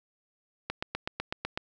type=click train; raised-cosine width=0.3 ms; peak=-15 dBFS; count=8; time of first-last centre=0.7-1.575 s; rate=8 Hz; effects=none